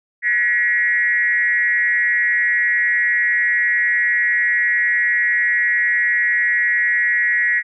sine tone with frequency modulation, 1915 Hz, A#6, 46 cents sharp, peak -14 dBFS, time 0.22-7.63 s, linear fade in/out 50 ms, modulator 219 Hz, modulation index 0.78, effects none

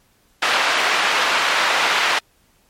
pink band-pass noise, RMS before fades -18 dBFS, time 0.42-2.19 s, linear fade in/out 5 ms, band 930 to 3200 Hz, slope 12 dB/octave, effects pink hiss -59 dBFS RMS until 2.69 s + MP3 64 kbps

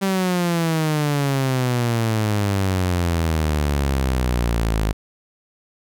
sawtooth exponential sweep, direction down, 196 to 51.91 Hz, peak -14 dBFS, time 0.01-4.93 s, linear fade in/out 20 ms, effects none

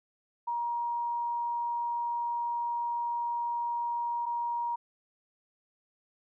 sine tone pair in turn, 947 / 947 Hz, A#5 / A#5, +27 / +27 cents, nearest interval unison, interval 0 cents, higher neither, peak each -29 / -29 dBFS, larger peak neither, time 0.47-4.26 / 4.26-4.76 s, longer first, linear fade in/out 10 ms, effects none

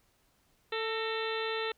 harmonic tone with a mistuned harmonic, 444.1 Hz, A4, 16 cents sharp, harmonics 1 / 2 / 3 / 4 / 5 / 6 / 7 / 8 / 9, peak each -34 / -41 / -40 / -40 / -45 / -42 / -47 / -42 / -44 dBFS, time 0.72-1.72 s, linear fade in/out 5 ms, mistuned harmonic 4, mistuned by +56 cents, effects pink hiss -70 dBFS RMS until 1.77 s

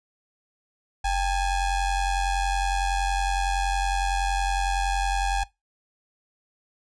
square ring-modulated tone, 420.4 Hz, G#4, 21 cents sharp, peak -20 dBFS, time 1.04-5.44 s, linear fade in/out 10 ms, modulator 375 Hz, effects noise-tail reverb RT60 0.2 s tail -20 dB re dry + resampled to 22050 Hz

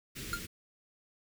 pink band-stop noise, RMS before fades -42 dBFS, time 0.15-0.47 s, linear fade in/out 20 ms, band 410 to 1600 Hz, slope 24 dB/octave
square tone with exponential decay, 1400 Hz, F6, 4 cents sharp, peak -29 dBFS, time 0.33-0.43 s, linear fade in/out 2 ms, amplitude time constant 21 ms
effects none

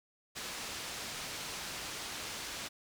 white low-pass noise, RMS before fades -42 dBFS, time 0.35-2.69 s, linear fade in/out 20 ms, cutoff 6100 Hz, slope 12 dB/octave, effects none

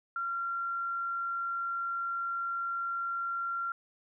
sine tone, 1375 Hz, F6, 27 cents flat, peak -31 dBFS, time 0.16-3.72 s, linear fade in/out 2 ms, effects none

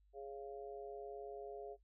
harmonic tone, 138.59 Hz, C#3, in tune, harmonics 3 / 4 / 5, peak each -48 / -53 / -52 dBFS, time 0.13-1.77 s, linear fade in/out 50 ms, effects noise-tail reverb RT60 0.1 s tail -17 dB re dry + added 50 Hz sine -68 dBFS peak until 1.83 s

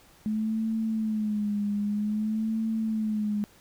sine tone with vibrato, 213.6 Hz, G#3, 49 cents sharp, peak -25 dBFS, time 0.26-3.44 s, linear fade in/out 0 ms, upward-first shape sine, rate 0.52 Hz, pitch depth 71 cents each way, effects pink hiss -57 dBFS RMS until 3.6 s

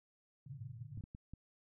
white band-pass noise, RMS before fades -48 dBFS, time 0.46-1.01 s, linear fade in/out 5 ms, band 100 to 150 Hz, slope 96 dB/octave
clicks, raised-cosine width 5 ms, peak -36 dBFS, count 4, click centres 0.975 / 1.039 / 1.149 / 1.336 s
effects none

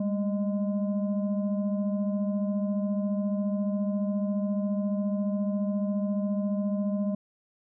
sine tone with frequency modulation, 200.3 Hz, G3, 38 cents sharp, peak -25 dBFS, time 0-7.15 s, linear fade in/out 5 ms, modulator 415 Hz, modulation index 0.68, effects none

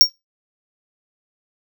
square tone with exponential decay, 5550 Hz, F8, 12 cents flat, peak -3 dBFS, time 0.01-0.1 s, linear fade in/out 0 ms, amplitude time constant 19 ms, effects noise-tail reverb RT60 0.2 s tail -18 dB re dry

